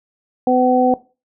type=harmonic tone; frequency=252.5 Hz; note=B3; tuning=39 cents sharp; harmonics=1 / 2 / 3; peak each=-16 / -16 / -16 dBFS; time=0.47-0.94 s; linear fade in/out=2 ms; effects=noise-tail reverb RT60 0.3 s tail -18 dB re dry